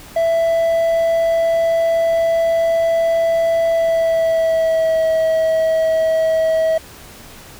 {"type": "tone with pitch glide", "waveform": "triangle", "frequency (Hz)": [663, 643.8], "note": ["E5", "E5"], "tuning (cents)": [10, -41], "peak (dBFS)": -11, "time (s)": [0.16, 6.78], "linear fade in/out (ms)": 5, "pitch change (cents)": -51, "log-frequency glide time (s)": [3.7, 5.08], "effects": ["pink hiss -39 dBFS RMS until 7.59 s"]}